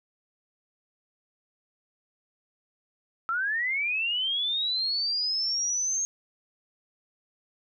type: linear sweep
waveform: sine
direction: up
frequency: 1309 to 6480 Hz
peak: -25 dBFS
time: 3.29-6.05 s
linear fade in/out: 0 ms
effects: none